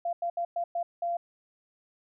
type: tone bursts at uneven times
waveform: sine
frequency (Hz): 689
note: F5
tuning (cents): -24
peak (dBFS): -27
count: 6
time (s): 0.05-0.13 / 0.22-0.3 / 0.37-0.45 / 0.56-0.64 / 0.75-0.83 / 1.02-1.17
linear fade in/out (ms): 5
effects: none